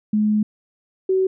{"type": "tone pair in turn", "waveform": "sine", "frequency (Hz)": [212.1, 377.9], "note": ["G#3", "F#4"], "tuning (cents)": [37, 37], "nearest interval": "minor seventh", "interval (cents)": 1000, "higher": "second", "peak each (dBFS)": -15, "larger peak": "neither", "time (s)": [[0.13, 0.43], [1.09, 1.27]], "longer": "first", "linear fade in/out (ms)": 5, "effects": []}